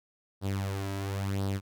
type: tone with flanger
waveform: sawtooth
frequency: 98 Hz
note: G2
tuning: in tune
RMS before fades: -32 dBFS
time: 0.41-1.61 s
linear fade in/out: 50 ms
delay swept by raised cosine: 0.21 to 3.11 ms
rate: 0.97 Hz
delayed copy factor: +0.65
effects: none